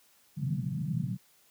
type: band-pass noise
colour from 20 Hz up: white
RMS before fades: -32 dBFS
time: 0.36-1.18 s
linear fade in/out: 50 ms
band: 120 to 190 Hz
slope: 48 dB/octave
effects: white hiss -64 dBFS RMS until 1.5 s + high-pass 60 Hz 12 dB/octave

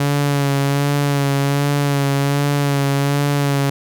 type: tone with vibrato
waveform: sawtooth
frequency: 141.4 Hz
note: C#3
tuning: 35 cents sharp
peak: -11 dBFS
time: 0-3.7 s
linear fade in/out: 5 ms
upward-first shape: sine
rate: 1.3 Hz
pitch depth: 27 cents each way
effects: none

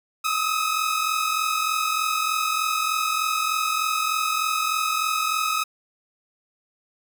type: tone pair together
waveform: sawtooth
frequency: 1250 / 1293.3 Hz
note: D#6 / E6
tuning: +8 / -33 cents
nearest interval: minor second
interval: 59 cents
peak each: -21 dBFS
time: 0.24-5.64 s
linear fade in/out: 10 ms
effects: none

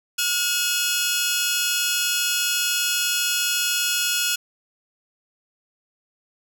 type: tone cluster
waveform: 15% pulse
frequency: 1434 / 2564 / 3367 Hz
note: F6 / E7 / G#7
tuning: +45 / -49 / +23 cents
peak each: -18 dBFS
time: 0.18-4.36 s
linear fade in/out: 10 ms
effects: none

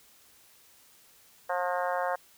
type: harmonic tone with a mistuned harmonic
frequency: 178.9 Hz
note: F3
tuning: 42 cents sharp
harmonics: 3 / 4 / 5 / 6 / 7 / 8 / 9 / 10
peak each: -32 / -32 / -35 / -36 / -41 / -40 / -39 / -44 dBFS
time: 1.49-2.16 s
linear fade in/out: 10 ms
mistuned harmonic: 10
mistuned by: +59 cents
effects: white hiss -59 dBFS RMS until 2.37 s

